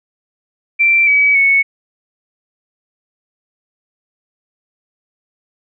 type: tone with pitch steps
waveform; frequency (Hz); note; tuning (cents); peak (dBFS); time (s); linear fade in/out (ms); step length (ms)
sine; 2349 / 2279 / 2212; D7 / C#7 / C#7; 0 / +47 / -4; -8; 0.79-1.63; 20; 280
effects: none